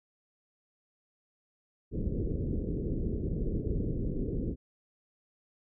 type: low-pass noise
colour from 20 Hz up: pink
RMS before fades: -32 dBFS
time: 1.91-4.56 s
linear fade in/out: 50 ms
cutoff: 460 Hz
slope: 48 dB/octave
effects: none